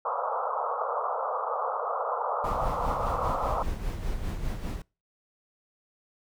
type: band-pass noise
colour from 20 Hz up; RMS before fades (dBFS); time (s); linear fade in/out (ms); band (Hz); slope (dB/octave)
white; -30; 0.05-3.63; 5; 460 to 1300; 96
type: noise with tremolo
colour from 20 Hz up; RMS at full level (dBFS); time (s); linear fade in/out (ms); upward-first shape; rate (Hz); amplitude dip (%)
brown; -30; 2.44-4.82; 5; sine; 5; 50
effects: noise-tail reverb RT60 0.3 s tail -24 dB re dry